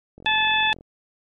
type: click train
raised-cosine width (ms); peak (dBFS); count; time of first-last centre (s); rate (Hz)
2; -30; 29; 0.18-0.809; 44.5
type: harmonic tone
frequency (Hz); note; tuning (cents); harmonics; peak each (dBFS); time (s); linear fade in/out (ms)
868; A5; -24; 1 / 2 / 3 / 4; -23 / -23 / -23 / -23; 0.26-0.73; 0
effects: MP3 48 kbps